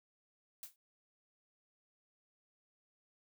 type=noise with exponential decay; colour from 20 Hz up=blue; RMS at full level=-43 dBFS; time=0.63-0.76 s; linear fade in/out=1 ms; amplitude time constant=28 ms; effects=none